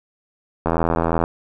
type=click train; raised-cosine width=1 ms; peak=-5 dBFS; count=49; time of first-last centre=0.66-1.239 s; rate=82.9 Hz; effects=none